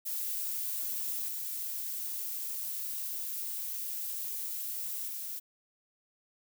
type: noise with level steps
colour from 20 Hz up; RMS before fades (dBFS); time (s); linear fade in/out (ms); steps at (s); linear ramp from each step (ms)
violet; -35 / -37 / -39; 0.05-5.4; 20; 1.28 / 5.08; 5
effects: none